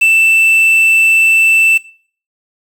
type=tone with quantisation; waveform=triangle; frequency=2659 Hz; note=E7; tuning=14 cents sharp; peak=-4 dBFS; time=0.01-1.78 s; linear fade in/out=10 ms; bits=5; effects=noise-tail reverb RT60 0.5 s tail -21 dB re dry